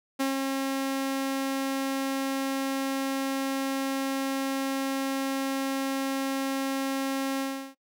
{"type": "tone with ADSR envelope", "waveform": "sawtooth", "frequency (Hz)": 270, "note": "C#4", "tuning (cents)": -45, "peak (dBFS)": -20, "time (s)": [0.19, 7.75], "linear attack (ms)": 16, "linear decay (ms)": 140, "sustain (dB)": -3, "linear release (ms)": 350, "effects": ["noise-tail reverb RT60 0.1 s tail -21 dB re dry"]}